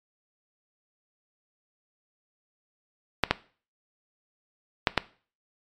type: clicks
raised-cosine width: 0.3 ms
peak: -3 dBFS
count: 4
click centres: 3.237 / 3.31 / 4.872 / 4.977 s
effects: noise-tail reverb RT60 0.4 s tail -18 dB re dry + MP3 96 kbps